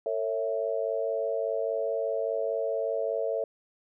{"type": "chord", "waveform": "sine", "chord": "A major", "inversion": "none", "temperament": "equal with one note detuned", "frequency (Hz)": [450.8, 554.4, 659.3], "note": ["A4", "C#5", "E5"], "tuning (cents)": [42, 0, 0], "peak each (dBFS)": -31, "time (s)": [0.06, 3.44], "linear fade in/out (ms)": 2, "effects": []}